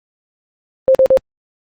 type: tone bursts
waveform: sine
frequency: 527 Hz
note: C5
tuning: 12 cents sharp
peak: -6 dBFS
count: 3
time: 0.88-1.172 s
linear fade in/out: 0 ms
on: 68 ms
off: 44 ms
effects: Opus 32 kbps